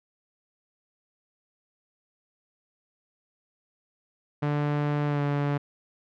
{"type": "tone with pitch glide", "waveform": "sawtooth", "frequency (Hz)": [146.83, 143.81], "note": ["D3", "D3"], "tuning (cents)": [0, -36], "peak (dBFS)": -20, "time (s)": [4.42, 5.58], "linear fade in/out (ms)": 10, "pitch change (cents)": -36, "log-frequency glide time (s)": [5.07, 5.21], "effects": ["low-pass 2000 Hz 12 dB/octave"]}